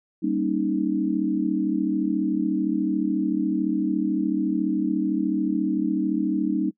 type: chord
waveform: sine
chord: Eb dominant seventh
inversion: first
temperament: equal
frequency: 196 / 233.1 / 277.2 / 311.1 Hz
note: G3 / Bb3 / Db4 / Eb4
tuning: 0 / 0 / 0 / 0 cents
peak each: -27 / -29 / -27 / -24 dBFS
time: 0.22-6.71 s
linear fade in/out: 20 ms
effects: noise-tail reverb RT60 0.1 s tail -24 dB re dry